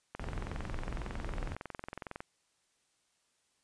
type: click train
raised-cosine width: 0.5 ms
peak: -25 dBFS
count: 46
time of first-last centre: 0.15-2.205 s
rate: 21.9 Hz
type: noise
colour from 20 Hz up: brown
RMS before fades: -39 dBFS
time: 0.2-1.55 s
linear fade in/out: 0 ms
effects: white hiss -75 dBFS RMS until 3.63 s + resampled to 22050 Hz